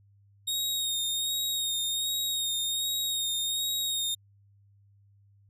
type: tone with vibrato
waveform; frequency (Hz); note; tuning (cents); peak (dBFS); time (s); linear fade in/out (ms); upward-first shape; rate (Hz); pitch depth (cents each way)
sawtooth; 3729; A#7; 0; -25; 0.47-4.15; 10; sine; 1.3; 30
effects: added 100 Hz sine -58 dBFS peak until 5.49 s